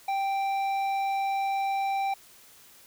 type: tone with tanh clipping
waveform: sine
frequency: 784 Hz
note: G5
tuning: in tune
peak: -27 dBFS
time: 0.08-2.14 s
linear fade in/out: 5 ms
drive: 10 dB
effects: white hiss -54 dBFS RMS until 2.86 s